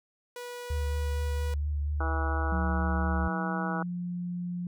sawtooth tone, 487.6 Hz, B4, 22 cents flat, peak -34 dBFS, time 0.36-1.54 s, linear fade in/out 2 ms
sine tone with vibrato, 73.42 Hz, D2, in tune, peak -27 dBFS, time 0.7-3.28 s, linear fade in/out 5 ms, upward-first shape triangle, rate 4.3 Hz, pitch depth 33 cents each way
harmonic tone, 162.3 Hz, E3, 27 cents flat, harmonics 2 / 3 / 4 / 5 / 6 / 7 / 8 / 9, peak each -39 / -41 / -40 / -37 / -41 / -40 / -38 / -37 dBFS, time 2-3.83 s, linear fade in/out 5 ms
sine tone with pitch glide, 181.6 to 176.53 Hz, F#3 to F3, -32 to +19 cents, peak -31 dBFS, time 2.52-4.67 s, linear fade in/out 2 ms, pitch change -49 cents, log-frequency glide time 3.69-3.75 s
effects none

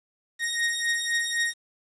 sawtooth beating tone pair, 1864.7 / 1868.6 Hz, A#6 / A#6, 0 / +4 cents, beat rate 3.9 Hz, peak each -25 / -23 dBFS, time 0.39-1.54 s, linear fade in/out 50 ms, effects resampled to 24000 Hz + 9-bit

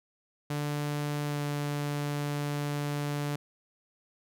sawtooth tone with pitch glide, 146.83 to 145.56 Hz, D3 to D3, 0 to -15 cents, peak -26 dBFS, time 0.5-3.36 s, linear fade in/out 5 ms, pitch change -15 cents, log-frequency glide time 1.24-1.41 s, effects none

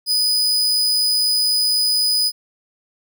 40% pulse tone, 4978 Hz, D#8, in tune, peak -14 dBFS, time 0.06-2.32 s, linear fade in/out 50 ms, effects none

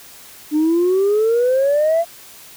sine exponential sweep, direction up, 296.4 to 687 Hz, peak -11 dBFS, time 0.51-2.05 s, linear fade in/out 50 ms, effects tanh soft clip ceiling -10 dBFS + white hiss -41 dBFS RMS until 2.56 s

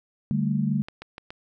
sine chord, D suspended fourth, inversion none, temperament just, 146.83 / 195.78 / 220.2 Hz, D3 / G3 / A3, 0 / -2 / +2 cents, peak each -26 dBFS, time 0.31-0.82 s, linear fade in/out 0 ms
clicks, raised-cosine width 0.3 ms, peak -22 dBFS, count 4, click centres 0.885 / 1.02 / 1.181 / 1.305 s
effects none

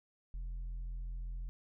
triangle tone with tanh clipping, 42.68 Hz, F1, 39 cents flat, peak -39 dBFS, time 0.34-1.49 s, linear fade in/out 0 ms, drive 8 dB, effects none

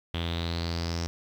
sawtooth tone with low-pass filter sweep, 84.3 Hz, E2, 39 cents sharp, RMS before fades -31 dBFS, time 0.14-1.07 s, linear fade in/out 0 ms, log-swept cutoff 3300 to 5600 Hz, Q 6.9, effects 9-bit

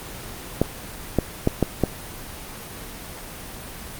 clicks, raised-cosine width 2 ms, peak -3 dBFS, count 5, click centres 0.616 / 1.187 / 1.474 / 1.627 / 1.837 s, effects pink hiss -36 dBFS RMS until 3.99 s + Opus 24 kbps

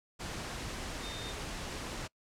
sine tone in noise, 3650 Hz, A#7, 37 cents flat, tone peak -44 dBFS, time 1.02-1.33 s, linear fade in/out 20 ms, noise pink, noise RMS -40 dBFS, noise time 0.19-2.08 s, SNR -7 dB, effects noise-tail reverb RT60 0.1 s tail -24 dB re dry + low-pass 8000 Hz 12 dB/octave

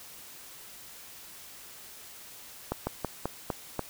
slowing click train, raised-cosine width 1 ms, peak -15 dBFS, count 6, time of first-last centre 2.72-3.793 s, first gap 150 ms, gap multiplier 1.18, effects white hiss -48 dBFS RMS until 3.89 s

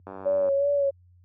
click train, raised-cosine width 1 ms, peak -24 dBFS, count 41, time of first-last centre 0.07-0.487 s, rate 95.9 Hz
sine tone with vibrato, 563 Hz, C#5, 27 cents sharp, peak -20 dBFS, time 0.25-0.91 s, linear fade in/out 20 ms, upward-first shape sine, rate 2.7 Hz, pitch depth 34 cents each way
effects added 89 Hz sine -39 dBFS peak until 1.24 s + high-pass 200 Hz 12 dB/octave

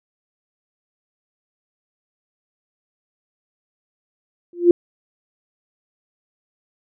sine tone with exponential growth, 348.3 Hz, F4, 5 cents flat, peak -3 dBFS, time 4.53-4.71 s, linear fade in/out 2 ms, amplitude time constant 39 ms, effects none

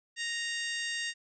harmonic tone with a mistuned harmonic, 932.3 Hz, A#5, in tune, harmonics 2 / 3 / 4 / 5 / 6 / 7 / 8 / 9, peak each -35 / -39 / -41 / -43 / -45 / -46 / -47 / -48 dBFS, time 0.16-1.14 s, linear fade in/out 50 ms, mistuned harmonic 4, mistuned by -18 cents, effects none

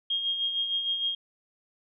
sine tone with tremolo, 3241 Hz, G#7, 43 cents flat, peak -24 dBFS, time 0.1-1.15 s, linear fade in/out 5 ms, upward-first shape sine, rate 6.5 Hz, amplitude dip 50%, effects none

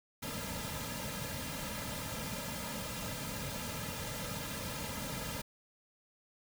pink noise with comb filter, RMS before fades -40 dBFS, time 0.22-5.42 s, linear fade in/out 10 ms, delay 2.7 ms, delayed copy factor -0.95, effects none

